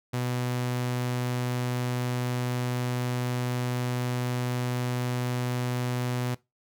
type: tone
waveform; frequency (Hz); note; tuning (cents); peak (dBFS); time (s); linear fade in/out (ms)
sawtooth; 124; B2; +7; -23; 0.13-6.35; 10
effects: noise-tail reverb RT60 0.2 s tail -19 dB re dry